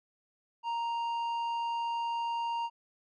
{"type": "tone with tanh clipping", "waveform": "sine", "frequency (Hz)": 932.3, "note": "A#5", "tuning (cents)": 0, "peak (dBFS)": -32, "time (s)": [0.63, 2.7], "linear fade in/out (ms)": 50, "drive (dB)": 8, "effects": []}